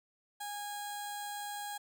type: tone with notch filter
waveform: 15% pulse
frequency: 822 Hz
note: G#5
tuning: 18 cents flat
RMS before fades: -41 dBFS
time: 0.4-1.78 s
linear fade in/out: 10 ms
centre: 2300 Hz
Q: 0.83
effects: none